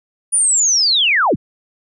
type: linear sweep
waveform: sine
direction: down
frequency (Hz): 9720 to 54.3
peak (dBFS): -11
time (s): 0.32-1.36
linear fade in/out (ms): 20
effects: none